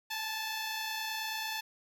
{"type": "tone pair together", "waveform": "10% pulse", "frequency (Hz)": [849.5, 879], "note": ["G#5", "A5"], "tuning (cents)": [39, -2], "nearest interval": "minor second", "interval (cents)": 59, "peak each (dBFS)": [-34, -27], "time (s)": [0.1, 1.61], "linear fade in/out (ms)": 10, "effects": []}